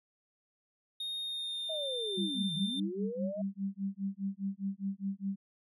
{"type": "tone with pitch glide", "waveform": "triangle", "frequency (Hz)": [3702, 3586], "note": ["A#7", "A7"], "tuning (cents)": [-13, 32], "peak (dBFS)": -34, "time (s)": [1, 2.8], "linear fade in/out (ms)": 5, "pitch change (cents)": -55, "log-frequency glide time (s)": [1.22, 1.88]}
{"type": "linear two-way sweep", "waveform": "sine", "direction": "down then up", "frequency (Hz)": [650, 148.8, 650], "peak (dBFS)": -36, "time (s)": [1.69, 3.42], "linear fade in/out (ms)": 10, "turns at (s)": 2.55}
{"type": "tone with tremolo", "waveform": "sine", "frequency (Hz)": 196, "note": "G3", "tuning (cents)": 0, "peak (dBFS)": -30, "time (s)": [2.17, 5.36], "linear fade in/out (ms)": 10, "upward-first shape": "sine", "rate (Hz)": 4.9, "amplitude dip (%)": 100}
{"effects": []}